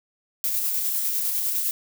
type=noise with tremolo; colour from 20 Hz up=violet; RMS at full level=-24 dBFS; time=0.44-1.71 s; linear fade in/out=0 ms; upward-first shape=square; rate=9.9 Hz; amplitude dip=25%; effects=none